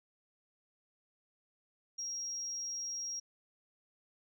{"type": "tone", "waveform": "sine", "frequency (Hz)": 5620, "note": "F8", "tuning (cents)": 10, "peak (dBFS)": -36, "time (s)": [1.98, 3.2], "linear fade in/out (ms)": 10, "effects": ["tanh soft clip ceiling -32 dBFS"]}